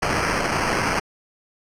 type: noise with sample-and-hold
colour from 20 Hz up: white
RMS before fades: -22 dBFS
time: 0.02-1 s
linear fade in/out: 10 ms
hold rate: 3675 Hz
effects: low-pass 8000 Hz 12 dB/octave

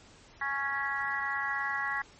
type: harmonic tone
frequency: 277.2 Hz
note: C#4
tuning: in tune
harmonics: 3 / 4 / 5 / 6 / 7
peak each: -38 / -36 / -41 / -34 / -34 dBFS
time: 0.41-2.02 s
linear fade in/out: 5 ms
effects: pink hiss -56 dBFS RMS until 2.19 s + MP3 32 kbps

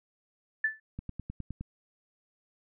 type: tone with exponential decay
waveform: sine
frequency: 1754 Hz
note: A6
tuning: 6 cents flat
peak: -21 dBFS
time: 0.64-0.8 s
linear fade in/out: 5 ms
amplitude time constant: 34 ms
type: click train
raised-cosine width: 5 ms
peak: -25 dBFS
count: 7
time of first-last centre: 0.99-1.61 s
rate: 9.68 Hz
effects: none

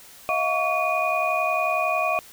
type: tone cluster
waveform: sine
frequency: 639 / 710 / 1129 / 2459 Hz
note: D#5 / F5 / C#6 / D#7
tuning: +46 / +28 / +31 / -21 cents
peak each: -26 dBFS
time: 0.29-2.19 s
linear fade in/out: 0 ms
effects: white hiss -47 dBFS RMS until 2.32 s

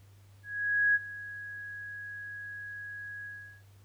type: tone with ADSR envelope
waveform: sine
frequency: 1661.2 Hz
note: G#6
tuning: in tune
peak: -21 dBFS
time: 0.43-3.63 s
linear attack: 520 ms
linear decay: 31 ms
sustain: -18 dB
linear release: 380 ms
effects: added 99 Hz sine -54 dBFS peak until 3.84 s + pink hiss -66 dBFS RMS until 3.84 s

